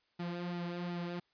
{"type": "tone with flanger", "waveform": "sawtooth", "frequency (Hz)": 174.61, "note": "F3", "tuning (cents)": 0, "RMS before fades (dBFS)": -39, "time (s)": [0.19, 1.2], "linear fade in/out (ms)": 10, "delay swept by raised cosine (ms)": [1.8, 4.8], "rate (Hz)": 2.7, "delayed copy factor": -0.6, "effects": ["white hiss -75 dBFS RMS until 1.33 s", "resampled to 11025 Hz"]}